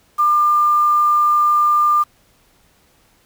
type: tone with quantisation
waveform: sine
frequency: 1198 Hz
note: D6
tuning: 34 cents sharp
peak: -11 dBFS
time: 0.18-2.04 s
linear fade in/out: 20 ms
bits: 6
effects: pink hiss -56 dBFS RMS until 3.25 s